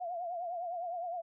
sine tone with vibrato, 698.5 Hz, F5, in tune, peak -35 dBFS, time 0-1.22 s, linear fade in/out 20 ms, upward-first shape triangle, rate 9.8 Hz, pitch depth 99 cents each way, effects none

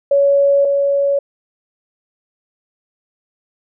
sine tone pair in turn, 561 / 561 Hz, C#5 / C#5, +21 / +21 cents, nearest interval unison, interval 0 cents, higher neither, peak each -9 / -12 dBFS, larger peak first, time 0.11-0.65 / 0.65-1.19 s, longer neither, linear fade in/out 5 ms, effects none

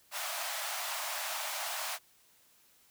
pink high-pass noise, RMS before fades -37 dBFS, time 0.11-1.99 s, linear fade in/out 50 ms, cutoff 600 Hz, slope 96 dB/octave, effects white hiss -65 dBFS RMS until 2.9 s

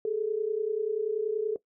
sine tone pair together, 409.6 / 440 Hz, G#4 / A4, -24 / 0 cents, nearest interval minor second, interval 124 cents, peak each -32 / -27 dBFS, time 0.05-1.56 s, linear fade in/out 2 ms, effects noise-tail reverb RT60 0.1 s tail -18 dB re dry

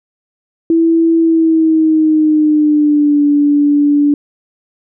sine tone with pitch glide, 329.6 to 290.3 Hz, E4 to D4, 0 to -20 cents, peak -7 dBFS, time 0.7-4.14 s, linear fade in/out 2 ms, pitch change -220 cents, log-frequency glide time 1.18-3.23 s, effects none

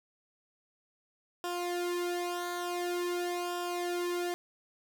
sawtooth tone with flanger, 352.2 Hz, F4, 15 cents sharp, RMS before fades -34 dBFS, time 1.44-4.34 s, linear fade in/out 0 ms, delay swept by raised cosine 0.47 to 2.47 ms, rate 0.47 Hz, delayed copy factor -0.8, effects none

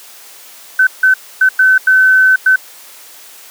sine tone bursts at uneven times, 1523 Hz, F#6, 50 cents sharp, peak -5 dBFS, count 6, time 0.79-0.87 / 1.03-1.14 / 1.41-1.49 / 1.59-1.78 / 1.87-2.36 / 2.46-2.56 s, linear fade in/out 5 ms, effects white hiss -37 dBFS RMS until 3.5 s + high-pass 400 Hz 12 dB/octave

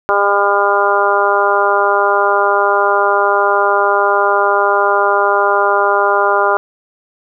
harmonic tone, 201.5 Hz, G3, 48 cents sharp, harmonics 2 / 3 / 4 / 5 / 6 / 7, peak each -17 / -17 / -17 / -17 / -17 / -17 dBFS, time 0.09-6.57 s, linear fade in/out 0 ms, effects none

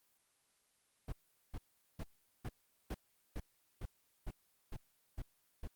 brown noise bursts, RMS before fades -41 dBFS, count 11, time 1.08-5.675 s, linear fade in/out 5 ms, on 45 ms, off 410 ms, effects white hiss -75 dBFS RMS until 5.75 s + Opus 24 kbps

